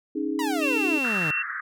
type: chord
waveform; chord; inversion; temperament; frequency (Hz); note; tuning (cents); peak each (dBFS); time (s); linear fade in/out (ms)
sine; C# suspended second; none; equal; 277.2 / 311.1 / 415.3; C#4 / D#4 / G#4; 0 / 0 / 0; -29 / -27 / -32; 0.15-0.99; 10
type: exponential sweep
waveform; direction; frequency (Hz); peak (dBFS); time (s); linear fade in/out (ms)
sawtooth; down; 1000 to 144.1; -24; 0.39-1.31; 2
type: tone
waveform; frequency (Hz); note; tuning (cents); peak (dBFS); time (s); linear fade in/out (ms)
sine; 2712; E7; +49; -24; 0.61-1.43; 20
type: band-pass noise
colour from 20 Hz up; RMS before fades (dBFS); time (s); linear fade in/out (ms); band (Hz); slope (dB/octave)
white; -32; 1.04-1.61; 10; 1200 to 1900; 96
effects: none